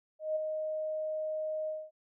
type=tone with ADSR envelope; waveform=sine; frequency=622.3 Hz; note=D#5; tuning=in tune; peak=-27 dBFS; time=0.19-1.91 s; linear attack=170 ms; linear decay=11 ms; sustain=-5 dB; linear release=230 ms; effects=none